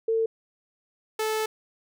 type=tone pair in turn; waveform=sine / sawtooth; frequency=449.3 / 435.8 Hz; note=A4 / A4; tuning=+36 / -17 cents; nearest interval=minor second; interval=53 cents; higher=first; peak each=-21 dBFS; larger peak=neither; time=0.08-0.26 / 1.19-1.46 s; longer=second; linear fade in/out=5 ms; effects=none